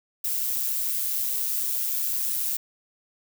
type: noise with amplitude modulation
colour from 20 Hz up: violet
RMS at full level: -25 dBFS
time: 0.24-2.57 s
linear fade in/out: 5 ms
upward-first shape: sine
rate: 130 Hz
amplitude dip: 40%
effects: none